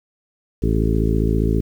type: harmonic tone with a mistuned harmonic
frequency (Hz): 55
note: A1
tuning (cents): 0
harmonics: 1 / 2 / 3 / 4 / 5 / 6 / 7 / 8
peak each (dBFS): -19 / -22 / -24 / -25 / -26 / -27 / -27 / -28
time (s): 0.62-1.61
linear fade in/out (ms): 10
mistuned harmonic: 8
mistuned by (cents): -35
effects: 8-bit